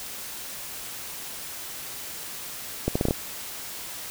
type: accelerating click train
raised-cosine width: 2 ms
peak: -9 dBFS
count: 6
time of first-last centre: 2.88-3.109 s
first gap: 75 ms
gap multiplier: 0.75
effects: white hiss -37 dBFS RMS until 4.1 s